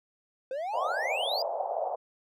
triangle exponential sweep, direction up, 503 to 4978 Hz, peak -29 dBFS, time 0.51-1.42 s, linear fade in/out 2 ms
white band-pass noise, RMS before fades -32 dBFS, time 0.73-1.96 s, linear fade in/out 10 ms, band 540 to 800 Hz, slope 48 dB/octave
effects none

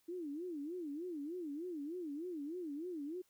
sine tone with vibrato, 321.3 Hz, E4, 44 cents flat, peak -40 dBFS, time 0.08-3.22 s, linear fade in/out 10 ms, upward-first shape sine, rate 3.3 Hz, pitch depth 230 cents each way, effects white hiss -75 dBFS RMS until 3.29 s

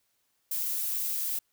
violet noise, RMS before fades -31 dBFS, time 0.51-1.39 s, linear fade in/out 5 ms, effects white hiss -74 dBFS RMS until 1.52 s

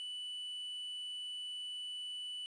triangle tone, 2974 Hz, F#7, 8 cents sharp, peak -39 dBFS, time 0-2.46 s, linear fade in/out 0 ms, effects resampled to 24000 Hz + 11-bit

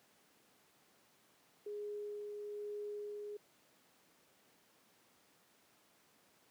sine tone with tremolo, 415.1 Hz, G#4, 1 cent flat, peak -40 dBFS, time 1.66-3.37 s, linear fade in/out 5 ms, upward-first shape sine, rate 1.1 Hz, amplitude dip 25%, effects pink hiss -69 dBFS RMS until 6.5 s + high-pass 200 Hz 12 dB/octave

